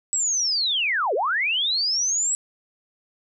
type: linear two-way sweep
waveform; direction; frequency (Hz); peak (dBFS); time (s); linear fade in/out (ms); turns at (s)
sine; down then up; 7890 to 370 to 7890; -20; 0.13-2.35; 0; 1.14
effects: none